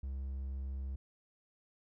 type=tone; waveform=triangle; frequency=67 Hz; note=C2; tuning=42 cents sharp; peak=-35 dBFS; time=0.03-0.96 s; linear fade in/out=5 ms; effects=none